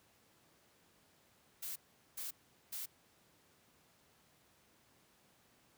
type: noise bursts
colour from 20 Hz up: blue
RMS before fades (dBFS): -43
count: 3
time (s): 1.62-2.86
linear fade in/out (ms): 10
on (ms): 140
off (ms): 410
effects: pink hiss -69 dBFS RMS until 5.77 s + high-pass 100 Hz 12 dB/octave